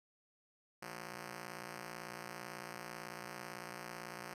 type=ring-modulated tone; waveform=5% pulse; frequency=180.2 Hz; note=F#3; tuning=45 cents flat; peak=-31 dBFS; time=0.82-4.34 s; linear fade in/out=5 ms; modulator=29 Hz; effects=resampled to 32000 Hz + 11-bit